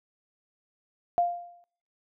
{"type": "tone with exponential decay", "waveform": "sine", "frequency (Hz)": 698.5, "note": "F5", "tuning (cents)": 0, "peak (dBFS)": -18, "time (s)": [1.18, 1.64], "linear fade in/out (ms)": 0, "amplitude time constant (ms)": 99, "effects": ["noise-tail reverb RT60 0.7 s tail -26 dB re dry"]}